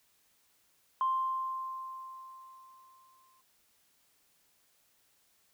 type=tone with exponential decay; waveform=sine; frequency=1050 Hz; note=C6; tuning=6 cents sharp; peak=-25 dBFS; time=1.01-3.41 s; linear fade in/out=1 ms; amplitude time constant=520 ms; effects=tanh soft clip ceiling -21 dBFS + white hiss -70 dBFS RMS until 5.53 s